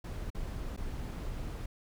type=noise with dropouts; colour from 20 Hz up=brown; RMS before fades=-38 dBFS; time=0.04-1.66 s; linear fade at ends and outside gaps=5 ms; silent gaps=0.303-0.347 / 0.765-0.774 s; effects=none